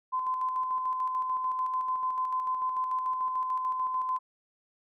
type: tone with tremolo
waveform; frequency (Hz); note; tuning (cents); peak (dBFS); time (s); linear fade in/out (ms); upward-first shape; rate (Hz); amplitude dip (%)
sine; 1026; C6; -34; -26; 0.12-4.19; 20; square; 6.8; 35
effects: none